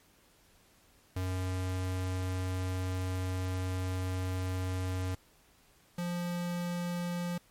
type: tone pair in turn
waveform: square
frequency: 92.5 / 174.82 Hz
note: F#2 / F3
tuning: 0 / +2 cents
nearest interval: major seventh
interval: 1102 cents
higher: second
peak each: -32 / -33 dBFS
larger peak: first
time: 1.16-5.15 / 5.98-7.38 s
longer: first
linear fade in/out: 5 ms
effects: pink hiss -64 dBFS RMS until 7.5 s + MP3 64 kbps